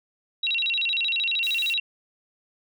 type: tone with vibrato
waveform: sine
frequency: 3249 Hz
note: G#7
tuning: 39 cents flat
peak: -22 dBFS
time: 0.43-1.8 s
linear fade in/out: 5 ms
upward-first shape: square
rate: 13 Hz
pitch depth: 300 cents each way
type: high-pass noise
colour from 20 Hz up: white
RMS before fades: -42 dBFS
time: 1.43-1.74 s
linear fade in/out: 10 ms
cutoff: 1800 Hz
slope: 24 dB/octave
effects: none